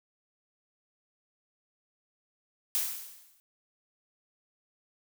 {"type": "noise with exponential decay", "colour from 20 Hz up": "blue", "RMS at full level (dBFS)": -27, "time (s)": [2.75, 3.4], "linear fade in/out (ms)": 0, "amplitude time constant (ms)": 140, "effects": []}